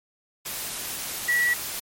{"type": "tone in noise", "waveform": "sine", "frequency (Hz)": 1937, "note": "B6", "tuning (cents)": -34, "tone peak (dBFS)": -19, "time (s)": [1.28, 1.54], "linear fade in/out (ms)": 10, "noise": "white", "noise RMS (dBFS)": -32, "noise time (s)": [0.45, 1.8], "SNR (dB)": 10, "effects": ["MP3 64 kbps"]}